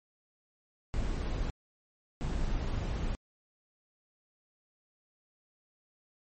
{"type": "noise bursts at uneven times", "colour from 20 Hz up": "brown", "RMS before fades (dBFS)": -32, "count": 2, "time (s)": [[0.94, 1.5], [2.21, 3.15]], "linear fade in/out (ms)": 0, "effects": ["MP3 32 kbps"]}